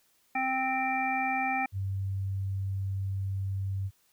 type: harmonic tone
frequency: 261.6 Hz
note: C4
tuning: in tune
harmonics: 1 / 3 / 5 / 7 / 9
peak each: -36 / -29 / -40 / -37 / -32 dBFS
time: 0.35-1.66 s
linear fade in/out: 5 ms
type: tone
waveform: sine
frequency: 97 Hz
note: G2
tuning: 18 cents flat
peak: -29 dBFS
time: 1.72-3.91 s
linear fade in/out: 50 ms
effects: white hiss -68 dBFS RMS until 4.12 s